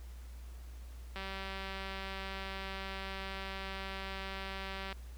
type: click train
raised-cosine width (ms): 0.3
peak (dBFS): -26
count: 728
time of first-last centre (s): 1.16-4.927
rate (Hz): 193
effects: added 60 Hz sine -45 dBFS peak until 5.17 s + pink hiss -61 dBFS RMS until 5.17 s